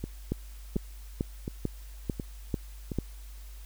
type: two click trains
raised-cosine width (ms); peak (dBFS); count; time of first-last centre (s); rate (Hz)
3; -15 / -20; 7 / 5; 0.32-2.987 / 0.04-2.918; 2.25 / 1.39
effects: added 50 Hz sine -42 dBFS peak until 3.65 s + white hiss -56 dBFS RMS until 3.65 s